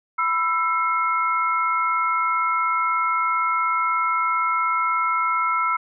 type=tone cluster; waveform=sine; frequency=992 / 1329 / 2158 Hz; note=B5 / E6 / C#7; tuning=+7 / +14 / -47 cents; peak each=-26 / -20 / -27 dBFS; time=0.18-5.77 s; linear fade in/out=10 ms; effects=none